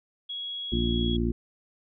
sine tone, 3328 Hz, G#7, 3 cents sharp, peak -32 dBFS, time 0.29-1.17 s, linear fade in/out 10 ms
harmonic tone, 58.27 Hz, A#1, in tune, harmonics 1 / 2 / 3 / 4 / 5 / 6, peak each -28 / -32 / -35 / -28 / -36 / -31 dBFS, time 0.72-1.32 s, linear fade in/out 5 ms
effects none

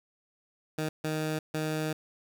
15% pulse tone bursts at uneven times, 155.56 Hz, D#3, in tune, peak -23 dBFS, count 3, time 0.78-0.89 / 1.04-1.39 / 1.54-1.93 s, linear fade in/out 5 ms, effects none

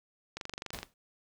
click train, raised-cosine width 0.2 ms, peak -21 dBFS, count 12, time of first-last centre 0.37-0.83 s, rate 23.9 Hz
pink noise with exponential decay, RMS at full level -38 dBFS, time 0.73-0.94 s, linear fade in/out 2 ms, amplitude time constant 44 ms
effects none

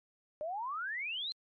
sine exponential sweep, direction up, 587.3 to 4212 Hz, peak -35 dBFS, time 0.41-1.32 s, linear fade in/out 0 ms, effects MP3 48 kbps

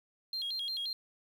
sine tone with vibrato, 3700 Hz, A#7, 14 cents flat, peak -32 dBFS, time 0.33-0.93 s, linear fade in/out 2 ms, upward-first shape square, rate 5.7 Hz, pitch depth 210 cents each way, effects tanh soft clip ceiling -31 dBFS + 10-bit

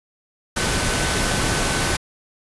sine tone in noise, 1515 Hz, F#6, 40 cents sharp, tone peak -30 dBFS, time 0.56-1.97 s, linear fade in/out 10 ms, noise pink, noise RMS -21 dBFS, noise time 0.56-1.97 s, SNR -12 dB, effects resampled to 24000 Hz

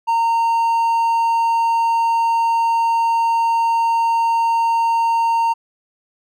triangle tone, 920 Hz, A#5, 23 cents flat, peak -12 dBFS, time 0.07-5.54 s, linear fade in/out 20 ms, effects none

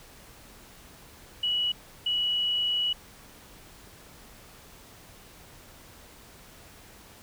sine tone bursts at uneven times, 2933 Hz, F#7, 16 cents flat, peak -24 dBFS, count 2, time 1.43-1.72 / 2.06-2.93 s, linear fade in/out 5 ms, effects pink hiss -51 dBFS RMS until 7.22 s

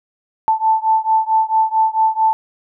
sine beating tone pair, 880 / 884.5 Hz, A5 / A5, 0 / +9 cents, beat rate 4.5 Hz, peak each -15 / -16 dBFS, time 0.48-2.33 s, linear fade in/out 0 ms, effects none

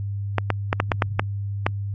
clicks, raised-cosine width 0.5 ms, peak -4 dBFS, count 8, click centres 0.383 / 0.503 / 0.729 / 0.801 / 0.918 / 1.022 / 1.195 / 1.665 s, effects added 100 Hz sine -25 dBFS peak until 1.94 s + AAC 32 kbps

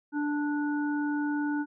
harmonic tone, 293.7 Hz, D4, in tune, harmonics 1 / 3 / 5, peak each -27 / -38 / -37 dBFS, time 0.12-1.66 s, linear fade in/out 50 ms, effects none

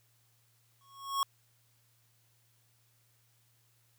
square tone with exponential growth, 1100 Hz, C#6, 14 cents flat, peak -26 dBFS, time 0.81-1.23 s, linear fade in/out 1 ms, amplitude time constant 90 ms, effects added 116 Hz sine -70 dBFS peak until 3.98 s + white hiss -71 dBFS RMS until 3.98 s

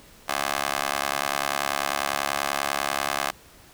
15% pulse tone with high-pass filter, 70.2 Hz, C#2, 22 cents sharp, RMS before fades -27 dBFS, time 0.28-3.31 s, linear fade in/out 10 ms, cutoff 860 Hz, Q 1.1, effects pink hiss -51 dBFS RMS until 3.73 s

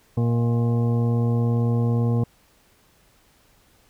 harmonic tone with a mistuned harmonic, 117.8 Hz, A#2, 19 cents sharp, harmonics 1 / 2 / 3 / 4 / 5 / 6 / 7 / 9, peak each -19 / -25 / -37 / -30 / -44 / -40 / -41 / -42 dBFS, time 0.17-2.24 s, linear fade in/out 5 ms, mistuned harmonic 5, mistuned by +100 cents, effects pink hiss -59 dBFS RMS until 3.89 s

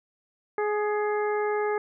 harmonic tone with a mistuned harmonic, 419.6 Hz, G#4, 18 cents sharp, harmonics 1 / 2 / 3 / 4 / 5, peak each -25 / -31 / -35 / -37 / -39 dBFS, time 0.58-1.78 s, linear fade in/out 2 ms, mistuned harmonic 3, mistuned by -22 cents, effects none

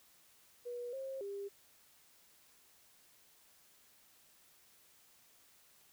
sine tone with pitch steps, 484.6 / 535 / 400 Hz, B4 / C5 / G4, -33 / +38 / +35 cents, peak -40 dBFS, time 0.65-1.49 s, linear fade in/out 20 ms, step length 280 ms, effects white hiss -66 dBFS RMS until 5.92 s

